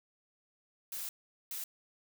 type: noise bursts at uneven times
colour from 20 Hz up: blue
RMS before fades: -40 dBFS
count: 2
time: 0.92-1.09 / 1.51-1.64 s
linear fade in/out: 2 ms
effects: none